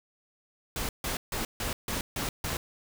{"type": "noise bursts", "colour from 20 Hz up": "pink", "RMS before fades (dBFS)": -32, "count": 7, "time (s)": [0.76, 2.57], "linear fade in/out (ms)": 2, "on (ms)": 130, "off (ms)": 150, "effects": []}